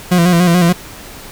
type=tone with vibrato; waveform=40% pulse; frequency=174.61 Hz; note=F3; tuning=in tune; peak=-7 dBFS; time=0.11-0.73 s; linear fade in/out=10 ms; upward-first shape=square; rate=6.9 Hz; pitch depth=51 cents each way; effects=pink hiss -33 dBFS RMS until 1.31 s